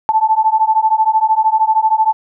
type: beating tone pair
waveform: sine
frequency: 870 / 883 Hz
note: A5 / A5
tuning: -20 / +6 cents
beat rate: 13 Hz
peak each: -13 dBFS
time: 0.09-2.13 s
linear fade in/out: 0 ms
effects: none